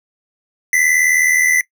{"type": "tone pair together", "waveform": "square", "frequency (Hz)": [1975.5, 2055], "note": ["B6", "C7"], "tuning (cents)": [0, -32], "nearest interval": "minor second", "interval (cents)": 68, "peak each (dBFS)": -15, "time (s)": [0.73, 1.61], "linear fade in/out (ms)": 2, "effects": ["noise-tail reverb RT60 0.1 s tail -20 dB re dry"]}